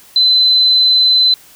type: tone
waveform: sine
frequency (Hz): 4040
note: B7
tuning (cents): +39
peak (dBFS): -7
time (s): 0.16-1.34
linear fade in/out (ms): 2
effects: white hiss -43 dBFS RMS until 1.55 s